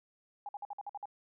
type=tone bursts; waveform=sine; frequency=816 Hz; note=G#5; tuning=31 cents flat; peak=-38 dBFS; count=8; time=0.46-1.056 s; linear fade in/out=2 ms; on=29 ms; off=52 ms; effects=none